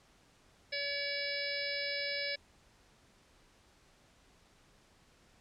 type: harmonic tone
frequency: 569 Hz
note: C#5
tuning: 45 cents sharp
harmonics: 1 / 3 / 4 / 5 / 6 / 7 / 8 / 9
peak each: -41 / -42 / -39 / -49 / -50 / -43 / -46 / -40 dBFS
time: 0.72-2.36 s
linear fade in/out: 10 ms
effects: pink hiss -65 dBFS RMS until 5.4 s + low-pass 8000 Hz 12 dB/octave